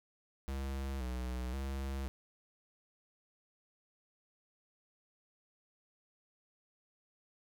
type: tone with vibrato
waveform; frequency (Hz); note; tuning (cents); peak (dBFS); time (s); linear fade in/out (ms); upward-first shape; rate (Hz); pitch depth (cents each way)
square; 65; C2; -11; -37; 0.48-2.08; 0; square; 0.95; 68
effects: none